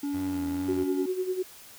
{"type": "tone with pitch glide", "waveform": "triangle", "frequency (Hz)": [285, 282.9], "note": ["C#4", "C#4"], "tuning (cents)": [48, 35], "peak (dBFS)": -26, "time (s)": [0.03, 1.06], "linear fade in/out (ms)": 5, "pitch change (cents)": -13, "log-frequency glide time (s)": [0.24, 0.47]}
{"type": "tone with vibrato", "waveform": "sawtooth", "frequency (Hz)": 87.8, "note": "F2", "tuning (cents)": 10, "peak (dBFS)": -34, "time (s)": [0.13, 0.85], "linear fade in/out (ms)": 20, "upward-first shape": "triangle", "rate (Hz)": 2.2, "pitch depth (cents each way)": 130}
{"type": "tone with tremolo", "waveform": "sine", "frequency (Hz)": 370, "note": "F#4", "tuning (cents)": 0, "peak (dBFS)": -24, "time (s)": [0.68, 1.43], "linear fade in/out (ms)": 10, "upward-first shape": "sine", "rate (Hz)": 10, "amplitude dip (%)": 70}
{"effects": ["white hiss -49 dBFS RMS until 1.78 s"]}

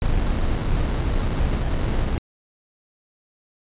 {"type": "noise with sample-and-hold", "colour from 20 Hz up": "brown", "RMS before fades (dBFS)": -21, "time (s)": [0.02, 2.18], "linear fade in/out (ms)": 2, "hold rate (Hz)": 2450, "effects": ["resampled to 8000 Hz"]}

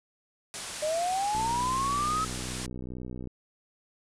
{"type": "low-pass noise", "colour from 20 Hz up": "white", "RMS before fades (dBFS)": -39, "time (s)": [0.54, 2.66], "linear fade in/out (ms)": 0, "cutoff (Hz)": 9900, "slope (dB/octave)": 48}
{"type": "linear sweep", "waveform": "sine", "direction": "up", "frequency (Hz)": [598, 1293], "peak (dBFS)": -26, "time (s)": [0.82, 2.25], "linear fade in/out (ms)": 10}
{"type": "click train", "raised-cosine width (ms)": 3, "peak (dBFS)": -26, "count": 121, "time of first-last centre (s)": [1.35, 3.273], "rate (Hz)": 62.4}
{"effects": []}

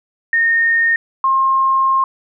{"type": "tone pair in turn", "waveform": "sine", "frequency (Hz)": [1838, 1066.7], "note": ["A#6", "C6"], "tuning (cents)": [-25, 33], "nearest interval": "major sixth", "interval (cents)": 942, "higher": "first", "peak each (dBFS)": -11, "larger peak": "neither", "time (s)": [[0.33, 0.96], [1.24, 2.04]], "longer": "second", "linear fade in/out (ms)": 2, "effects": []}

